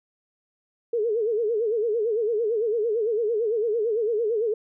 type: tone with vibrato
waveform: sine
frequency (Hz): 444.5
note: A4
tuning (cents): +18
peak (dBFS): -21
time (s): 0.93-4.54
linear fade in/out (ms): 5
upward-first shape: sine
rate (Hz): 8.9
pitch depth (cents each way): 130
effects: none